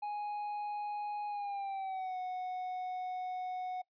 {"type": "tone with pitch glide", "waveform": "triangle", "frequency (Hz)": [830.6, 735.7], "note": ["G#5", "F#5"], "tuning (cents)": [0, -10], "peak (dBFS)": -34, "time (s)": [0.02, 3.82], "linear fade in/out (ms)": 10, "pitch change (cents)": -210, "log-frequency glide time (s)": [1.28, 2.18], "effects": ["noise-tail reverb RT60 0.1 s tail -23 dB re dry", "resampled to 11025 Hz"]}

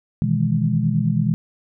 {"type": "chord", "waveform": "sine", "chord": "E major seventh", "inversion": "second", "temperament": "equal with one note detuned", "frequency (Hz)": [122.9, 155.56, 164.81, 207.7], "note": ["B2", "D#3", "E3", "G#3"], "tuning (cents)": [-8, 0, 0, 0], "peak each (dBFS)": -22, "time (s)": [0.22, 1.34], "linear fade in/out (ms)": 0, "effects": []}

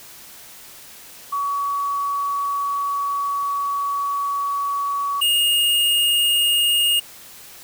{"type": "tone pair in turn", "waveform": ["sine", "square"], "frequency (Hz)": [1130, 2847], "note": ["C#6", "F7"], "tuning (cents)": [33, 33], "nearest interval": "octave + major third", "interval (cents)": 1600, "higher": "second", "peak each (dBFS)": [-20, -16], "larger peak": "second", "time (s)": [[1.32, 5.21], [5.21, 7]], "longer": "first", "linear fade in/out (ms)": 10, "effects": ["white hiss -42 dBFS RMS until 7.63 s"]}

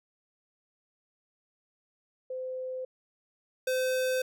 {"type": "tone pair in turn", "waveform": ["sine", "square"], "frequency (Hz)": [514, 514], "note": ["C5", "C5"], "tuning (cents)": [-31, -31], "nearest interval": "unison", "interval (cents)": 0, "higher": "neither", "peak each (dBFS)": [-33, -27], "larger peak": "second", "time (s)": [[2.3, 2.85], [3.67, 4.22]], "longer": "neither", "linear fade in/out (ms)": 5, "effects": []}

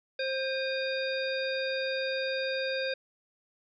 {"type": "harmonic tone with a mistuned harmonic", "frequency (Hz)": 529, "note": "C5", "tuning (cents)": 19, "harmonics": [1, 3, 5, 7, 9], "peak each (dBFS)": [-31, -36, -38, -39, -41], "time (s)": [0.19, 2.94], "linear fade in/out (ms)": 5, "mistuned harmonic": 5, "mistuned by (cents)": -120, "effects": []}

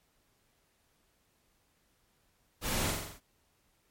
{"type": "noise with echo", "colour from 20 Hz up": "pink", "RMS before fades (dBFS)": -34, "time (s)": [2.61, 2.94], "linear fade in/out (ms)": 50, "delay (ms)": 44, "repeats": 6, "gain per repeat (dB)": -3, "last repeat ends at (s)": 3.204, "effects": ["pink hiss -72 dBFS RMS until 3.9 s", "MP3 64 kbps"]}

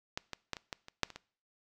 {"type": "clicks", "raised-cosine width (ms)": 0.2, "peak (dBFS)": [-17, -21, -17, -26, -20, -30, -10, -29, -26], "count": 9, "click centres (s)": [0.175, 0.333, 0.533, 0.568, 0.728, 0.884, 1.033, 1.103, 1.16], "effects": ["noise-tail reverb RT60 0.5 s tail -23 dB re dry"]}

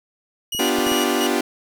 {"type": "tone with tremolo", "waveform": "sawtooth", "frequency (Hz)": 2902, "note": "F#7", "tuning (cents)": -34, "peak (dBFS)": -20, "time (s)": [0.52, 1.27], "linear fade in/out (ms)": 5, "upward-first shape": "square", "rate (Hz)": 2.9, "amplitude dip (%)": 60}
{"type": "clicks", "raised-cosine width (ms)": 3, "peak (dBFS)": -23, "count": 4, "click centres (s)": [0.549, 0.786, 0.868, 0.918]}
{"type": "chord", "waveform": "sawtooth", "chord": "G dominant seventh", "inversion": "first", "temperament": "equal", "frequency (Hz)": [246.9, 293.7, 349.2, 392], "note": ["B3", "D4", "F4", "G4"], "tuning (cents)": [0, 0, 0, 0], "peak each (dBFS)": -20, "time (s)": [0.59, 1.41], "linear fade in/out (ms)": 5}
{"effects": []}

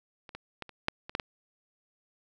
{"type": "clicks", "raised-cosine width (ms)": 0.3, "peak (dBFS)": [-30, -24, -21, -30, -10, -25, -13, -16], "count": 8, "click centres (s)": [0.292, 0.35, 0.623, 0.693, 0.884, 1.095, 1.151, 1.198], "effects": []}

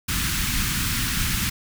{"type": "band-stop noise", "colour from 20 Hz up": "pink", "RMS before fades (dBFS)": -24, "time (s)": [0.08, 1.5], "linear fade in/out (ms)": 10, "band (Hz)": [250, 1300], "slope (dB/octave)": 24, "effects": []}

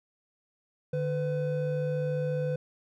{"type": "tone pair together", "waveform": "triangle", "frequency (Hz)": [149.54, 503], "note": ["D3", "B4"], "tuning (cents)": [32, 32], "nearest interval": "octave + major sixth", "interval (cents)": 2100, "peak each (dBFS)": -28, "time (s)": [0.93, 2.56], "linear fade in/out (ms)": 5, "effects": []}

